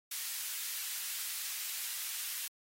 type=high-pass noise; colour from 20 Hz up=white; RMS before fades=-39 dBFS; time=0.11-2.48 s; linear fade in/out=5 ms; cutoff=1800 Hz; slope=12 dB/octave; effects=AAC 48 kbps